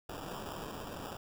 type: noise with sample-and-hold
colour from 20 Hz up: white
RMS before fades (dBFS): -43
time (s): 0.09-1.17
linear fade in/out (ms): 5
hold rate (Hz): 2100
effects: none